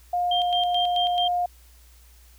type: tone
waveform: sine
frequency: 710 Hz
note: F5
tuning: 28 cents sharp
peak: -21 dBFS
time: 0.13-1.46 s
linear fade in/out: 5 ms
type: tone with tremolo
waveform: sine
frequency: 3176 Hz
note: G7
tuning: 22 cents sharp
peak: -23 dBFS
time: 0.31-1.28 s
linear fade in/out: 5 ms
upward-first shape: square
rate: 4.6 Hz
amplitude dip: 75%
effects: added 60 Hz sine -50 dBFS peak until 2.38 s + white hiss -57 dBFS RMS until 2.38 s